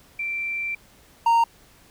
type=tone pair in turn; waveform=sine / triangle; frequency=2349 / 925.8 Hz; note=D7 / A#5; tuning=0 / -12 cents; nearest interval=octave + major third; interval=1612 cents; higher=first; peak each=-25 / -13 dBFS; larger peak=second; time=0.19-0.75 / 1.26-1.44 s; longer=first; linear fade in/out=5 ms; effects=pink hiss -54 dBFS RMS until 1.9 s